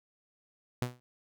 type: tone with exponential decay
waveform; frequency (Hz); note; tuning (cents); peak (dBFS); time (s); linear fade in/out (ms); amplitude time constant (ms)
sawtooth; 123.47; B2; 0; -23; 0.82-1; 0; 38
effects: none